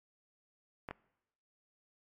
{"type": "clicks", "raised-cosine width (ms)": 0.5, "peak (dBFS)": -25, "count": 2, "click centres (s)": [0.888, 0.91], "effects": ["noise-tail reverb RT60 0.9 s tail -22 dB re dry", "MP3 64 kbps"]}